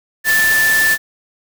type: tone in noise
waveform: sine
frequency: 1760 Hz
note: A6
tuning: in tune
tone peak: -11 dBFS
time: 0.24-0.98 s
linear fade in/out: 50 ms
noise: white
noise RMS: -20 dBFS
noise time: 0.24-0.98 s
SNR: +6 dB
effects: none